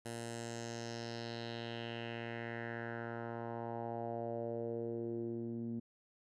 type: tone with low-pass filter sweep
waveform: 10% pulse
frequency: 116.54 Hz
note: A#2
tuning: in tune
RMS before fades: -42 dBFS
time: 0.05-5.8 s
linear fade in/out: 10 ms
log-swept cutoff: 10000 to 240 Hz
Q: 3.1
effects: none